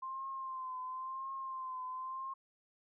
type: tone with vibrato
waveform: sine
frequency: 1046.5 Hz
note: C6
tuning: in tune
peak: -39 dBFS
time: 0.02-2.34 s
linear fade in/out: 10 ms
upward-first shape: triangle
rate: 0.96 Hz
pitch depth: 51 cents each way
effects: none